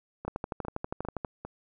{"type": "two click trains", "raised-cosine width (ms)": 1, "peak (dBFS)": [-24, -18], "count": [4, 13], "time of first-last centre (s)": [[0.25, 1.45], [0.28, 1.248]], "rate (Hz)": [2.5, 12.4], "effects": []}